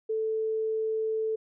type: tone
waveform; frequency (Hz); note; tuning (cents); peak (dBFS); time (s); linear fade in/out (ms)
sine; 440; A4; 0; -26; 0.09-1.36; 10
effects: none